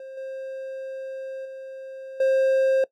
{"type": "tone with level steps", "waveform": "triangle", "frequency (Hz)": 531, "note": "C5", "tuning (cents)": 25, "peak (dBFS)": [-34, -29, -33, -15], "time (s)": [0, 2.84], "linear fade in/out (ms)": 2, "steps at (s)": [0.17, 1.45, 2.2], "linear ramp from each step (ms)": 5, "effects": ["noise-tail reverb RT60 0.1 s tail -20 dB re dry"]}